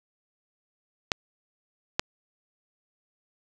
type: clicks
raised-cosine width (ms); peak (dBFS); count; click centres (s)
0.2; -5; 2; 1.118 / 1.995
effects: none